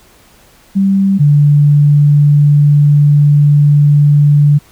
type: tone pair in turn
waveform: sine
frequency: 194.9 / 146.01 Hz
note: G3 / D3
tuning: -10 / -10 cents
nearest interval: perfect fourth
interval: 500 cents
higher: first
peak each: -7 / -4 dBFS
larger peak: second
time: 0.75-1.19 / 1.19-4.59 s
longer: second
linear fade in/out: 20 ms
effects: pink hiss -45 dBFS RMS until 4.71 s